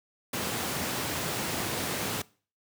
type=high-pass noise; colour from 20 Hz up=pink; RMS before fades=-32 dBFS; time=0.33-2.22 s; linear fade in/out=5 ms; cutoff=110 Hz; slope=12 dB/octave; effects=noise-tail reverb RT60 0.4 s tail -22 dB re dry + high-pass 60 Hz 12 dB/octave